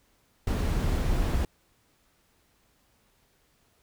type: noise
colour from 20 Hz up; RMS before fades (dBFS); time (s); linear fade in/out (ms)
brown; -26; 0.47-1.45; 2
effects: pink hiss -67 dBFS RMS until 3.82 s